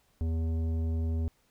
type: tone with tanh clipping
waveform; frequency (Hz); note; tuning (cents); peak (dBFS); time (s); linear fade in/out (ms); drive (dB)
triangle; 81.3; E2; -23; -29; 0.21-1.28; 0; 16
effects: pink hiss -69 dBFS RMS until 1.5 s